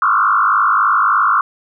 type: tone with frequency modulation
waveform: sine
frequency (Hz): 1244.5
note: D#6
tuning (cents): 0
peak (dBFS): -10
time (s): 0.02-1.41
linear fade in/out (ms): 2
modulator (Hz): 51.7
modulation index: 3.6
effects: none